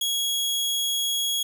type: tone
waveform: sawtooth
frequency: 3322 Hz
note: G#7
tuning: in tune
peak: -20 dBFS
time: 0.01-1.43 s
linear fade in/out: 5 ms
effects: none